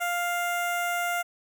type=tone with notch filter; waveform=15% pulse; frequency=700 Hz; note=F5; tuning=4 cents sharp; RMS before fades=-28 dBFS; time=0-1.23 s; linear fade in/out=20 ms; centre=4300 Hz; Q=0.77; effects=none